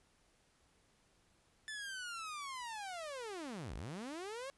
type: linear two-way sweep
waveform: sawtooth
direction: down then up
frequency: 1760 to 41.2 to 560 Hz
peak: -39 dBFS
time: 1.68-4.5 s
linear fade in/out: 0 ms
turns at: 3.75 s
effects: pink hiss -72 dBFS RMS until 4.57 s + resampled to 24000 Hz